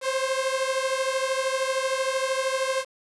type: beating tone pair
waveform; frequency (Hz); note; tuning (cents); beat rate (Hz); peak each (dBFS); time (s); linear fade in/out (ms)
sawtooth; 523.3 / 536.3; C5 / C5; 0 / +43; 13; -22 / -24; 0.01-2.85; 50
effects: resampled to 24000 Hz + 8-bit